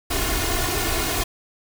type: noise with comb filter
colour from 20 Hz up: pink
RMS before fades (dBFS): -23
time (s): 0.1-1.24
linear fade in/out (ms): 10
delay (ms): 2.8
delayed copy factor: +0.9
effects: none

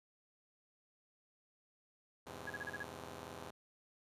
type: chord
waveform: 5% pulse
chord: E augmented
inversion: none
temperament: just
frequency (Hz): 82.41 / 103.01 / 128.76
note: E2 / G#2 / B#2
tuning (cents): 0 / -14 / -27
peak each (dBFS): -40 / -43 / -41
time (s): 2.26-3.51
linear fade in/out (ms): 10
type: tone bursts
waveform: sine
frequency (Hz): 1661.2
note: G#6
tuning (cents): 0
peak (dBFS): -40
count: 6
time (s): 2.47-2.831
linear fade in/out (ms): 5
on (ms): 31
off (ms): 35
effects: resampled to 32000 Hz

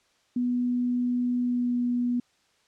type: tone with pitch glide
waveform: sine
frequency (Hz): 245.7 to 243.6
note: B3 to B3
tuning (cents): -9 to -24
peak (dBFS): -23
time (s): 0.36-2.2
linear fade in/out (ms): 5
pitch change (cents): -15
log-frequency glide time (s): 1.39-1.76
effects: white hiss -66 dBFS RMS until 2.67 s + low-pass 6000 Hz 12 dB/octave

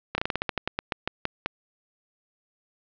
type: slowing click train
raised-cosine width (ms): 0.3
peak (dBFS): -9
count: 15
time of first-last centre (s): 0.15-1.46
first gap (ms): 30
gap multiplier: 1.16
effects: low-pass 4000 Hz 12 dB/octave

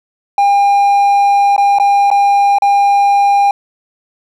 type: tone with dropouts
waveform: triangle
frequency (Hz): 804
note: G5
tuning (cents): +44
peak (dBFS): -5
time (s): 0.38-3.51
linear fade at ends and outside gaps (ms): 2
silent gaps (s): 1.564-1.579 / 1.786-1.798 / 2.103-2.113 / 2.585-2.621
effects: none

